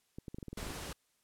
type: clicks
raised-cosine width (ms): 3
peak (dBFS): -30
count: 11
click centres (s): 0.185 / 0.282 / 0.345 / 0.385 / 0.428 / 0.483 / 0.53 / 0.576 / 0.629 / 0.667 / 0.706
type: noise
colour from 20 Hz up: pink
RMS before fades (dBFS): -43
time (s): 0.57-0.93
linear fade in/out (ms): 5
effects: white hiss -75 dBFS RMS until 1.23 s + low-pass 12000 Hz 12 dB/octave